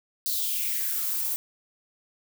violet noise with high-pass filter sweep, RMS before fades -28 dBFS, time 0.26-1.36 s, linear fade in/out 0 ms, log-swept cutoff 4500 to 710 Hz, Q 3.8, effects none

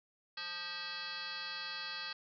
sine tone with frequency modulation, 2960 Hz, F#7, in tune, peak -39 dBFS, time 0.37-2.13 s, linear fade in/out 5 ms, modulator 347 Hz, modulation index 5.3, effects none

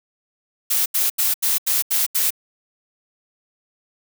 blue noise bursts, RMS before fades -19 dBFS, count 7, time 0.7-2.306 s, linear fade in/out 10 ms, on 160 ms, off 81 ms, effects none

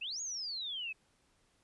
sine exponential two-way sweep, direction up then down, 2516 to 6820 to 2516 Hz, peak -37 dBFS, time 0.01-0.93 s, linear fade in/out 10 ms, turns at 0.21 s, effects pink hiss -72 dBFS RMS until 1.63 s + resampled to 24000 Hz

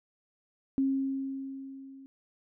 sine tone with level ramp, 270 Hz, C#4, 45 cents flat, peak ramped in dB -23 to -47 dBFS, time 0.78-2.06 s, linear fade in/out 0 ms, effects none

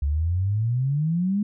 sine exponential sweep, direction up, 68.7 to 211.5 Hz, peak -20 dBFS, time 0.02-1.43 s, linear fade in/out 5 ms, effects none

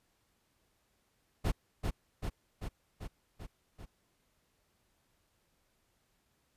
brown noise with echo, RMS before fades -28 dBFS, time 1.44-1.52 s, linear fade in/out 20 ms, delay 390 ms, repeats 6, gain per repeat -3 dB, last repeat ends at 3.86 s, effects pink hiss -75 dBFS RMS until 6.56 s + resampled to 32000 Hz

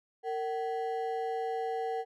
triangle ring-modulated tone, 609 Hz, D#5, 37 cents flat, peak -26 dBFS, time 0.23-2.05 s, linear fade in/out 50 ms, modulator 151 Hz, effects none

